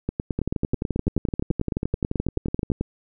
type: two click trains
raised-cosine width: 3 ms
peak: -11 / -11 dBFS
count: 28 / 26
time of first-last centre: 0.39-2.718 / 0.09-2.81 s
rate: 11.6 / 9.19 Hz
effects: none